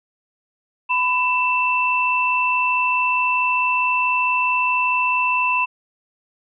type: tone pair together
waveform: sine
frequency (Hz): 998.6 / 2666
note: B5 / E7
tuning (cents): +19 / +19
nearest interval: octave + perfect fourth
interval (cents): 1700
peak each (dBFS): -19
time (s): 0.89-5.66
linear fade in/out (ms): 20
effects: none